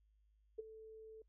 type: tone with ADSR envelope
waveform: sine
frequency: 440 Hz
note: A4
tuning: in tune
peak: -38 dBFS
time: 0.58-1.22 s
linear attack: 13 ms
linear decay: 19 ms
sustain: -14 dB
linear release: 3 ms
effects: noise-tail reverb RT60 0.1 s tail -25 dB re dry + added 52 Hz sine -70 dBFS peak until 1.28 s